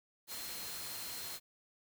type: tone in noise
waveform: sine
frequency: 4186 Hz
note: C8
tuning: in tune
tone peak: -49 dBFS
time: 0.27-1.4 s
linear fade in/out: 50 ms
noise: white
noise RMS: -44 dBFS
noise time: 0.27-1.4 s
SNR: -8 dB
effects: none